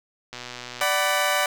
click train, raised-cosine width 0.2 ms, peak -18 dBFS, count 63, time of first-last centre 0.33-0.834 s, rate 123 Hz
15% pulse chord, B minor, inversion first, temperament equal with one note detuned, 587.3 / 752.5 / 987.8 Hz, D5 / F#5 / B5, 0 / +29 / 0 cents, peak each -17 / -18 / -21 dBFS, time 0.81-1.46 s, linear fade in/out 2 ms
effects none

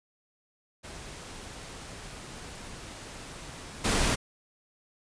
pink noise with level steps, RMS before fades -43 / -26 dBFS, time 0.83-4.16 s, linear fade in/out 20 ms, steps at 3.84 s, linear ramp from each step 10 ms, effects resampled to 22050 Hz

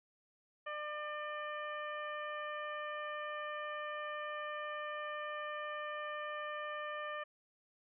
harmonic tone, 599 Hz, D5, 34 cents sharp, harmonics 1 / 2 / 3 / 4 / 5, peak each -44 / -43 / -45 / -53 / -54 dBFS, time 0.66-7.24 s, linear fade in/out 10 ms, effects none

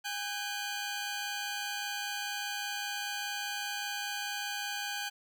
15% pulse tone pair together, 816.5 / 1528 Hz, G#5 / G6, -30 / -45 cents, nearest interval major seventh, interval 1085 cents, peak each -31 / -31 dBFS, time 0.04-5.1 s, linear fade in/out 20 ms, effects none

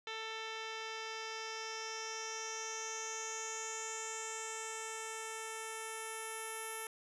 10% pulse tone with low-pass filter sweep, 444 Hz, A4, 16 cents sharp, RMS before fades -43 dBFS, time 0.07-6.87 s, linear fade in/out 2 ms, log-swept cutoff 4100 to 11000 Hz, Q 6, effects none

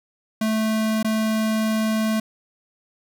square tone with dropouts, 218.9 Hz, A3, 9 cents flat, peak -20 dBFS, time 0.41-2.2 s, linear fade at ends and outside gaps 5 ms, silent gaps 1.029-1.045 s, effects none

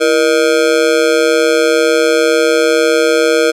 square tone with amplitude modulation, 473.4 Hz, A#4, 27 cents sharp, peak -5 dBFS, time 0-3.52 s, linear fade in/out 20 ms, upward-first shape sine, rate 142 Hz, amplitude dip 100%, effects low-pass 9000 Hz 12 dB/octave

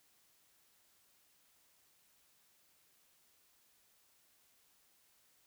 silence, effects white hiss -71 dBFS RMS until 5.46 s

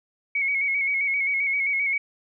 sine tone with vibrato, 2217 Hz, C#7, in tune, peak -21 dBFS, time 0.35-1.98 s, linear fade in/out 5 ms, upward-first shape square, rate 7.6 Hz, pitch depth 37 cents each way, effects none

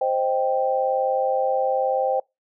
sine chord, C minor, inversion none, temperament equal, 523.3 / 622.3 / 784 Hz, C5 / Eb5 / G5, 0 / 0 / 0 cents, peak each -22 / -27 / -23 dBFS, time 0.01-2.2 s, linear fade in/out 5 ms, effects noise-tail reverb RT60 0.2 s tail -25 dB re dry

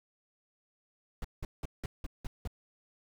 brown noise bursts, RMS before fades -36 dBFS, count 7, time 1.22-2.475 s, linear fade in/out 2 ms, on 25 ms, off 180 ms, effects none

